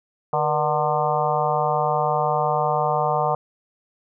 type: harmonic tone with a mistuned harmonic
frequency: 150 Hz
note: D3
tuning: 37 cents sharp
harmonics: 1 / 3 / 4 / 5 / 6 / 7 / 8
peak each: -29 / -27 / -26 / -23 / -26 / -27 / -29 dBFS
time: 0.33-3.35 s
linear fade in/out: 2 ms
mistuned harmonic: 3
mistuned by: +91 cents
effects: none